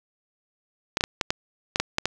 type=clicks; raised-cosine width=0.2 ms; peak=-5 dBFS; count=9; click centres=0.971 / 1.009 / 1.039 / 1.212 / 1.305 / 1.759 / 1.8 / 1.984 / 2.056 s; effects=none